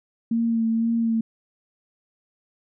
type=tone with vibrato; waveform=sine; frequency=228.1 Hz; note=A#3; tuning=37 cents flat; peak=-19 dBFS; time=0.31-1.21 s; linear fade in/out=5 ms; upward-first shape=sine; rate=2 Hz; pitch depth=23 cents each way; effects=none